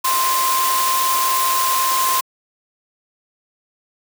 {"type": "tone in noise", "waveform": "sine", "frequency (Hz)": 1046.5, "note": "C6", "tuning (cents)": 0, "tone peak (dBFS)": -17, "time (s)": [0.04, 2.21], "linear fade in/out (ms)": 10, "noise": "white", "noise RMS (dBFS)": -21, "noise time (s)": [0.04, 2.21], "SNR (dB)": 1, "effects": ["high-pass 400 Hz 12 dB/octave"]}